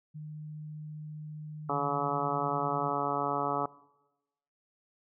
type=tone; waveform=sine; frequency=152.5 Hz; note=D#3; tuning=34 cents flat; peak=-39 dBFS; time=0.14-2.93 s; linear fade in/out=20 ms
type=harmonic tone; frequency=142.5 Hz; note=C#3; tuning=48 cents sharp; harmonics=1 / 2 / 3 / 4 / 5 / 6 / 7 / 8 / 9; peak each=-41 / -38 / -37 / -39 / -36 / -36 / -39 / -35 / -36 dBFS; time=1.69-3.66 s; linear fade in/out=5 ms
effects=noise-tail reverb RT60 1.0 s tail -21 dB re dry